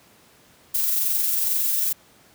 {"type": "noise with amplitude modulation", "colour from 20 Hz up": "violet", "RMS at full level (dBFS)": -21, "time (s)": [0.74, 1.93], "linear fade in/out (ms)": 10, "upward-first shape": "sine", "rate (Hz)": 22.2, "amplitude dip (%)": 30, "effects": ["pink hiss -54 dBFS RMS until 2.34 s", "high-pass 100 Hz 12 dB/octave"]}